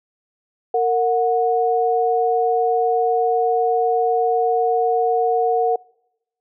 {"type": "tone pair together", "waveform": "sine", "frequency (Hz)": [460, 732], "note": ["A#4", "F#5"], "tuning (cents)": [-23, -19], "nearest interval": "minor sixth", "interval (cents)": 804, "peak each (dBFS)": -18, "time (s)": [0.74, 5.76], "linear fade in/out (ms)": 5, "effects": ["noise-tail reverb RT60 0.9 s tail -26 dB re dry"]}